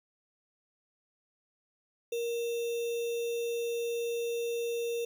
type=tone with sample-and-hold; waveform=sine; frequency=469.1 Hz; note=A#4; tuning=11 cents sharp; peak=-30 dBFS; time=2.12-5.05 s; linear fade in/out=5 ms; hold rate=3150 Hz; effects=none